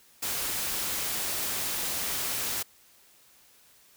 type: noise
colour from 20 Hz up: white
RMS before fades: -31 dBFS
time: 0.22-2.63 s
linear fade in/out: 10 ms
effects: white hiss -59 dBFS RMS until 3.96 s